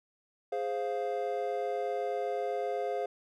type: chord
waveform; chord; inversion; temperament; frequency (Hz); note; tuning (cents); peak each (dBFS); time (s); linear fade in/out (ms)
triangle; F minor; first; equal; 415.3 / 523.3 / 698.5; Ab4 / C5 / F5; 0 / 0 / 0; -33; 0.52-3.06; 5
effects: none